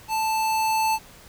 square tone with level ramp, 880 Hz, A5, in tune, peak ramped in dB -23 to -20 dBFS, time 0.08-0.99 s, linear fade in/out 50 ms, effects pink hiss -48 dBFS RMS until 1.28 s

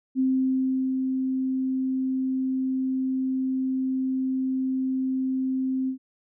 sine tone with ADSR envelope, 261.6 Hz, C4, in tune, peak -19 dBFS, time 0.15-5.98 s, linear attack 44 ms, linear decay 740 ms, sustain -4 dB, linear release 97 ms, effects none

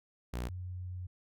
sawtooth / sine tone pair in turn, 60.6 / 90.8 Hz, B1 / F#2, -32 / -32 cents, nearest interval perfect fifth, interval 700 cents, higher second, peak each -31 / -38 dBFS, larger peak first, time 0.33-0.49 / 0.49-1.07 s, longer second, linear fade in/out 10 ms, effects none

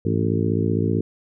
harmonic tone with a mistuned harmonic, 55.5 Hz, A1, 16 cents sharp, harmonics 2 / 3 / 4 / 5 / 6 / 7 / 8, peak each -23 / -25 / -26 / -27 / -28 / -28 / -29 dBFS, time 0.05-1.01 s, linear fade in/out 5 ms, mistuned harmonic 2, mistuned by -130 cents, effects none

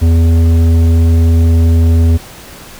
triangle tone with tanh clipping, 82.8 Hz, E2, 8 cents sharp, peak -7 dBFS, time 0.01-2.18 s, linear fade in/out 20 ms, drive 15 dB, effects pink hiss -33 dBFS RMS until 2.79 s

